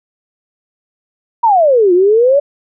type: exponential two-way sweep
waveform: sine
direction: down then up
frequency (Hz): 968 to 345.6 to 586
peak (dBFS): -6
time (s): 1.43-2.4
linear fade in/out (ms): 10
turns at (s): 1.93
effects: none